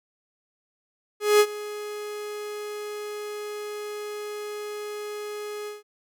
45% pulse tone with ADSR envelope, 418.2 Hz, G#4, 12 cents sharp, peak -13 dBFS, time 1.2-5.83 s, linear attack 200 ms, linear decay 58 ms, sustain -19 dB, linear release 160 ms, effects none

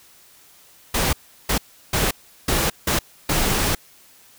pink noise bursts at uneven times, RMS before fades -20 dBFS, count 6, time 0.94-1.13 / 1.49-1.58 / 1.93-2.11 / 2.48-2.7 / 2.87-2.99 / 3.29-3.75 s, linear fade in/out 5 ms, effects white hiss -51 dBFS RMS until 4.38 s

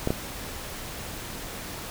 clicks, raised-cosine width 2 ms, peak -10 dBFS, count 2, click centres 0.074 / 0.105 s, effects pink hiss -37 dBFS RMS until 1.9 s

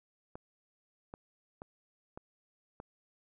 clicks, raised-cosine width 1 ms, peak -30 dBFS, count 5, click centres 0.355 / 1.139 / 1.619 / 2.175 / 2.801 s, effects none

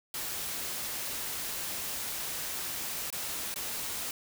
white noise with dropouts, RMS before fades -36 dBFS, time 0.14-4.11 s, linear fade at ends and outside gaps 2 ms, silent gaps 3.103-3.126 / 3.542-3.559 s, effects none

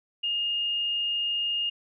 sine tone, 2837 Hz, F7, 27 cents sharp, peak -25 dBFS, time 0.23-1.7 s, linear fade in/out 10 ms, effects none

